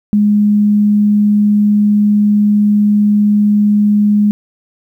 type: tone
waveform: sine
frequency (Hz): 207.7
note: G#3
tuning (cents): 0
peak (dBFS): -7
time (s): 0.13-4.31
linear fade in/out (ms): 0
effects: 8-bit